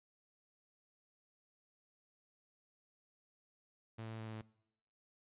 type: tone with pitch steps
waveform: sawtooth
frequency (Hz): 112.7 / 112.05 / 111.41 / 110.76 / 110.13 / 109.49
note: A2 / A2 / A2 / A2 / A2 / A2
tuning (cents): +42 / +32 / +22 / +12 / +2 / -8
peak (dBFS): -40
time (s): 3.98-4.418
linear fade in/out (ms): 10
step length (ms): 73
effects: noise-tail reverb RT60 0.8 s tail -22 dB re dry + resampled to 8000 Hz